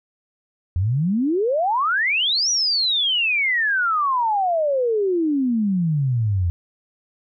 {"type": "exponential two-way sweep", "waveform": "sine", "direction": "up then down", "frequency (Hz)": [83.7, 5920, 83.7], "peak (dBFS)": -17, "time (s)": [0.76, 6.5], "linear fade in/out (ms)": 0, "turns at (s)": 2.5, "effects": []}